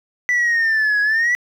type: exponential two-way sweep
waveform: sine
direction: down then up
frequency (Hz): 1981 to 1661.2 to 1981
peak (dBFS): -12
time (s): 0.29-1.35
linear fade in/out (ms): 0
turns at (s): 1.01
effects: tanh soft clip ceiling -13 dBFS + 8-bit